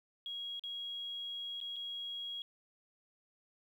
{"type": "tone with dropouts", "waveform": "sine", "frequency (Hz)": 3300, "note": "G#7", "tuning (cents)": -12, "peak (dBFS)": -39, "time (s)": [0.26, 2.42], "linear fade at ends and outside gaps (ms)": 1, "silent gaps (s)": [[0.595, 0.637], [1.603, 1.612], [1.76, 1.764]], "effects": ["11-bit"]}